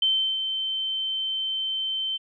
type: tone with ADSR envelope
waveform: sine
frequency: 3095 Hz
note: G7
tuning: 23 cents flat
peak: -18 dBFS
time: 0.02-2.18 s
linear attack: 4 ms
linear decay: 350 ms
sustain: -7 dB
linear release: 23 ms
effects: none